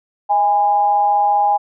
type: tone with amplitude modulation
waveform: sine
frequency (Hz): 820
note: G#5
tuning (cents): -22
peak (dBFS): -9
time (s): 0.29-1.58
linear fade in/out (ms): 20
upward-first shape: sine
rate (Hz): 185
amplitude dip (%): 55
effects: none